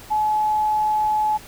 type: tone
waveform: sine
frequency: 854 Hz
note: G#5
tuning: 48 cents sharp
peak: -17 dBFS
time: 0.1-1.38 s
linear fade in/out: 20 ms
effects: pink hiss -42 dBFS RMS until 1.47 s